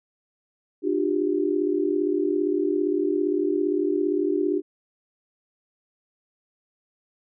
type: tone cluster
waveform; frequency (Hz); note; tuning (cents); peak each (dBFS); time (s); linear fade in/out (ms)
sine; 301.3 / 356.4 / 394; D4 / F4 / G4; +44 / +35 / +9; -25; 0.82-4.62; 50
effects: none